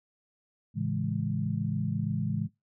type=chord; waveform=sine; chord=A major seventh; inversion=none; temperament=equal; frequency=110 / 138.59 / 164.81 / 207.7 Hz; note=A2 / C#3 / E3 / G#3; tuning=0 / 0 / 0 / 0 cents; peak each=-33 dBFS; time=0.74-2.49 s; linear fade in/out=50 ms; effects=noise-tail reverb RT60 0.2 s tail -21 dB re dry